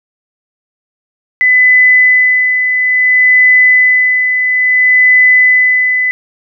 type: tone with tremolo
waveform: sine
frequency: 2006 Hz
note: B6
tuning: 26 cents sharp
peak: -3 dBFS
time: 1.41-6.11 s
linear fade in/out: 0 ms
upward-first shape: sine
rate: 0.59 Hz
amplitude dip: 50%
effects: none